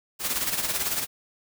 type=noise with tremolo; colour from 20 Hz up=white; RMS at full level=-25 dBFS; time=0.19-1.07 s; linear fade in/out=50 ms; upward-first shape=sine; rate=18 Hz; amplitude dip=60%; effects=none